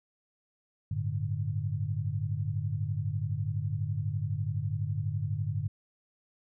sine chord, G suspended second, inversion none, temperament equal, 98 / 110 / 146.83 Hz, G2 / A2 / D3, 0 / 0 / 0 cents, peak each -33 / -33 / -34 dBFS, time 0.91-5.68 s, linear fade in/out 5 ms, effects none

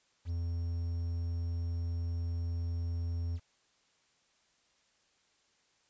triangle tone with quantisation, 85 Hz, F2, 46 cents flat, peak -30 dBFS, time 0.25-3.4 s, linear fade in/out 50 ms, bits 10, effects white hiss -71 dBFS RMS until 5.89 s + resampled to 16000 Hz

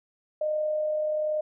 sine tone with amplitude modulation, 612 Hz, D#5, 29 cents flat, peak -23 dBFS, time 0.41-1.41 s, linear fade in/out 5 ms, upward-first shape sine, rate 40.9 Hz, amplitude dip 30%, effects none

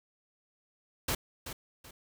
pink noise with echo, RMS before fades -31 dBFS, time 1.08-1.15 s, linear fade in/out 5 ms, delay 380 ms, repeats 2, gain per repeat -10 dB, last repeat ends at 1.91 s, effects none

